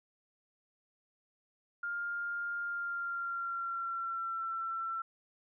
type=tone with pitch glide; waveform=sine; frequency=1405 to 1344.7 Hz; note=F6 to E6; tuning=+10 to +34 cents; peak=-34 dBFS; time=1.83-5.02 s; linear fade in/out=5 ms; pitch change=-76 cents; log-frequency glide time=2.61-4.44 s; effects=none